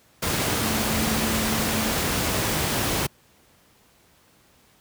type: tone in noise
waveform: sine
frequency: 220 Hz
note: A3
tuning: in tune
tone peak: -28 dBFS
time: 0.61-1.91 s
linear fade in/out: 10 ms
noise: pink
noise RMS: -24 dBFS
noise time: 0.22-3.07 s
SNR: -7 dB
effects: pink hiss -58 dBFS RMS until 4.8 s + high-pass 60 Hz 12 dB/octave